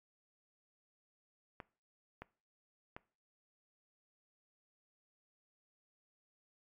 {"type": "clicks", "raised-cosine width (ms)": 0.5, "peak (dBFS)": -30, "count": 3, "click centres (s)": [1.602, 2.22, 2.965], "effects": ["noise-tail reverb RT60 0.4 s tail -21 dB re dry", "MP3 96 kbps"]}